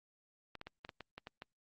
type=clicks; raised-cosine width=0.3 ms; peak=-30 dBFS; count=9; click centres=0.553 / 0.614 / 0.67 / 0.849 / 0.892 / 1.007 / 1.18 / 1.271 / 1.421 s; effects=Opus 48 kbps